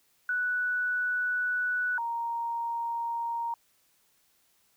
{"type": "tone pair in turn", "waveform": "sine", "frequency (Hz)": [1480, 932.3], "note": ["F#6", "A#5"], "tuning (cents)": [0, 0], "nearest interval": "minor sixth", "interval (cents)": 800, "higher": "first", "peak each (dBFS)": [-26, -29], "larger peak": "first", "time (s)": [[0.29, 1.98], [1.98, 3.54]], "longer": "first", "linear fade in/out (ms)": 2, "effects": ["white hiss -68 dBFS RMS until 4.76 s"]}